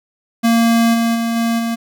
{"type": "tone with level steps", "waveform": "square", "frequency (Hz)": 230.7, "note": "A#3", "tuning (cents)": -18, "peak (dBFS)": [-11, -14, -17, -15, -18], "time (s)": [0.43, 1.76], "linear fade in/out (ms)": 20, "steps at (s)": [0.93, 1.14, 1.35, 1.58], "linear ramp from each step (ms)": 20, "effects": []}